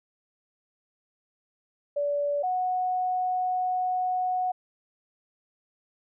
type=tone pair in turn; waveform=sine; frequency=577 / 735 Hz; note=D5 / F#5; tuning=-31 / -12 cents; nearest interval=major third; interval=419 cents; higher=second; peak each=-24 dBFS; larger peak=neither; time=1.96-2.43 / 2.43-4.52 s; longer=second; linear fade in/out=10 ms; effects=none